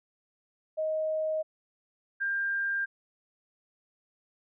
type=tone pair in turn; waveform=sine; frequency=627 / 1595.5 Hz; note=D#5 / G6; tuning=+13 / +30 cents; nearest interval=octave + major third; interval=1617 cents; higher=second; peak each=-27 dBFS; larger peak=neither; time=0.77-1.43 / 2.2-2.86 s; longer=neither; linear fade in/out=20 ms; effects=none